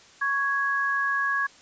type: tone pair together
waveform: sine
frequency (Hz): 1113.5 / 1661.2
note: C#6 / G#6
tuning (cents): +7 / 0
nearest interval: perfect fifth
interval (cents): 693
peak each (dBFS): -27 / -24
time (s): 0.21-1.47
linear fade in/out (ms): 10
effects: white hiss -52 dBFS RMS until 1.61 s + resampled to 16000 Hz